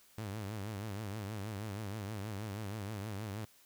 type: tone with vibrato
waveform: sawtooth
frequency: 103.83 Hz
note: G#2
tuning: in tune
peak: -35 dBFS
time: 0.18-3.45 s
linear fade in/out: 0 ms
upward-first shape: triangle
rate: 6.3 Hz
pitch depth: 150 cents each way
effects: white hiss -64 dBFS RMS until 3.65 s